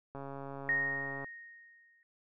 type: click train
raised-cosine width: 1 ms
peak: -30 dBFS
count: 152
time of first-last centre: 0.15-1.244 s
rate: 138 Hz
type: tone with exponential decay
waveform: sine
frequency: 1861 Hz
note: A#6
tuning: 3 cents flat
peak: -26 dBFS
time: 0.69-2.03 s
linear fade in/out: 1 ms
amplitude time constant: 290 ms
effects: none